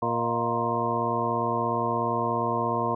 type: harmonic tone with a mistuned harmonic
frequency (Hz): 117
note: A#2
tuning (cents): +7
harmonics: 1 / 2 / 3 / 4 / 5 / 6 / 8 / 9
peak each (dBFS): -34 / -33 / -34 / -32 / -34 / -32 / -30 / -29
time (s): 0.02-2.95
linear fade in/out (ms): 5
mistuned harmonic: 5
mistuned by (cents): +78
effects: none